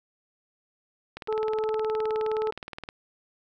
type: click train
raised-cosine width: 0.3 ms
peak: -21 dBFS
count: 34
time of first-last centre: 1.17-2.889 s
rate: 19.2 Hz
type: harmonic tone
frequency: 434.6 Hz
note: A4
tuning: 21 cents flat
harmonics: 1 / 2 / 3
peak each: -25 / -35 / -39 dBFS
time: 1.28-2.51 s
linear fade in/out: 10 ms
effects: none